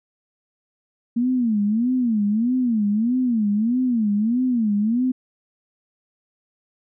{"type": "tone with vibrato", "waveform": "sine", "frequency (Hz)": 228.7, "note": "A#3", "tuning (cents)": -33, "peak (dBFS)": -17, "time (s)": [1.16, 5.12], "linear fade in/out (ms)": 10, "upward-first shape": "sine", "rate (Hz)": 1.6, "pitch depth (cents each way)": 200, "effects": []}